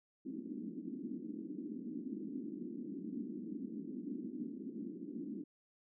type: band-pass noise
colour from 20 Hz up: white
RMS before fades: -44 dBFS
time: 0.25-5.44 s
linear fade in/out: 10 ms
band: 200 to 320 Hz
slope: 48 dB/octave
effects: none